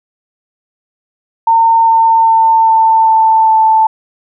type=tone with pitch steps; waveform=sine; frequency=910 / 904.2 / 898.5 / 892.8 / 887.2 / 881.5 Hz; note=A#5 / A5 / A5 / A5 / A5 / A5; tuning=-42 / +47 / +36 / +25 / +14 / +3 cents; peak=-5 dBFS; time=1.47-3.87 s; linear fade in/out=5 ms; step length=400 ms; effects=none